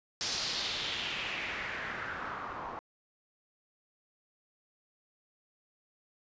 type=noise with low-pass filter sweep; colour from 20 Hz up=white; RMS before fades=-37 dBFS; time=0.21-2.79 s; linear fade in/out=0 ms; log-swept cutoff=5400 to 970 Hz; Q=2.7; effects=resampled to 16000 Hz